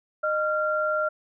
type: tone pair together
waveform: sine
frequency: 615 / 1380.6 Hz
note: D#5 / F6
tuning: -20 / -20 cents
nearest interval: octave + major second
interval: 1400 cents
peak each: -25 dBFS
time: 0.23-1.09 s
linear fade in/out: 10 ms
effects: none